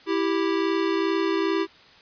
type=tone pair together; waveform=square; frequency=329.6 / 392 Hz; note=E4 / G4; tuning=0 / 0 cents; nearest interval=minor third; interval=300 cents; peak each=-25 dBFS; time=0.06-1.67 s; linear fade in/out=50 ms; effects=white hiss -51 dBFS RMS until 2.01 s + resampled to 11025 Hz